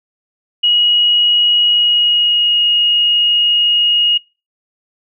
sine tone with pitch glide, 2900 to 2873 Hz, F#7 to F7, -35 to +48 cents, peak -9 dBFS, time 0.63-4.18 s, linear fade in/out 10 ms, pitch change -17 cents, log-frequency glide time 1.65-2.65 s, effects noise-tail reverb RT60 0.3 s tail -24 dB re dry

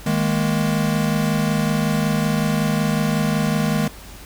square chord, D# suspended fourth, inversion none, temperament equal with one note detuned, 156.92 / 207.7 / 233.1 Hz, D#3 / G#3 / A#3, +15 / 0 / 0 cents, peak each -22 / -22 / -25 dBFS, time 0.06-3.88 s, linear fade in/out 5 ms, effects added 50 Hz sine -40 dBFS peak until 4.25 s + pink hiss -41 dBFS RMS until 4.25 s

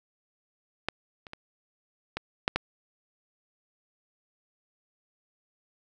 clicks, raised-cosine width 0.3 ms, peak -11 / -28 / -23 / -15 / -7 / -9 dBFS, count 6, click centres 0.886 / 1.268 / 1.334 / 2.17 / 2.479 / 2.56 s, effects none

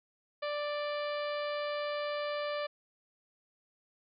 harmonic tone, 588 Hz, D5, 2 cents sharp, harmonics 1 / 2 / 3 / 4 / 5 / 6 / 7 / 8, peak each -34 / -40 / -44 / -46 / -48 / -50 / -51 / -52 dBFS, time 0.42-2.67 s, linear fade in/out 10 ms, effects none

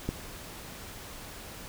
click, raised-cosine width 3 ms, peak -16 dBFS, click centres 0.09 s, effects pink hiss -44 dBFS RMS until 1.68 s

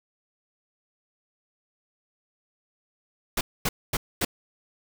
pink noise bursts, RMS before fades -25 dBFS, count 4, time 3.37-4.25 s, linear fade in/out 5 ms, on 40 ms, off 240 ms, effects none

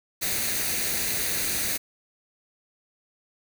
white noise with comb filter, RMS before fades -27 dBFS, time 0.21-1.78 s, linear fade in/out 20 ms, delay 0.47 ms, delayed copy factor +0.55, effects none

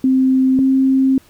sine tone pair in turn, 261.6 / 265.6 Hz, C4 / C4, 0 / +26 cents, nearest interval unison, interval 26 cents, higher second, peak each -10 dBFS, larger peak neither, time 0.04-0.59 / 0.59-1.18 s, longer second, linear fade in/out 2 ms, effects pink hiss -50 dBFS RMS until 1.29 s

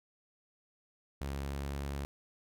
sawtooth tone with pitch glide, 69.3 to 69.98 Hz, C#2 to C#2, 0 to +17 cents, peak -32 dBFS, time 1.21-2.05 s, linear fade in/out 0 ms, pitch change +17 cents, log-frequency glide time 1.39-1.73 s, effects none

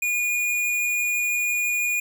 square tone, 2442 Hz, D#7, 33 cents flat, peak -22 dBFS, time 0.02-2 s, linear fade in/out 5 ms, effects none

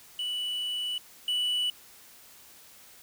triangle tone pair in turn, 2960 / 2960 Hz, F#7 / F#7, 0 / 0 cents, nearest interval unison, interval 0 cents, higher neither, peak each -28 / -24 dBFS, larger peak second, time 0.19-0.98 / 1.28-1.7 s, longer first, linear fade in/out 2 ms, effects white hiss -53 dBFS RMS until 3.02 s

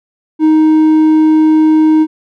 sine tone with hard clipping, 312.5 Hz, D#4, 8 cents sharp, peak -6 dBFS, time 0.39-2.07 s, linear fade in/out 50 ms, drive 3 dB, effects none

